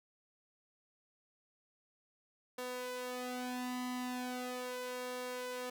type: tone with flanger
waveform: sawtooth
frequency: 250.1 Hz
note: B3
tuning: 22 cents sharp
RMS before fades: -41 dBFS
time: 2.58-5.7 s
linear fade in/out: 5 ms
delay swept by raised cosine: 1.8 to 3 ms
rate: 0.39 Hz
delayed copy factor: +0.8
effects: none